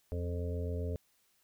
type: harmonic tone with a mistuned harmonic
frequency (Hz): 87.31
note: F2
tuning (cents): 0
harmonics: 1 / 2 / 3 / 5 / 6 / 7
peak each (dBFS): -34 / -46 / -45 / -42 / -46 / -48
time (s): 0.12-0.96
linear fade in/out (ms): 0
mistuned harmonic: 1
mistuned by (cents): -72
effects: white hiss -72 dBFS RMS until 1.43 s